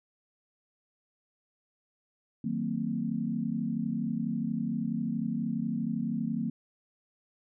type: chord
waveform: sine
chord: C half-diminished seventh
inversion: first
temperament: equal with one note detuned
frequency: 155.56 / 185 / 229.3 / 261.6 Hz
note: Eb3 / Gb3 / Bb3 / C4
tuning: 0 / 0 / -28 / 0 cents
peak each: -37 / -35 / -31 / -37 dBFS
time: 2.44-6.5 s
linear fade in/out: 5 ms
effects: none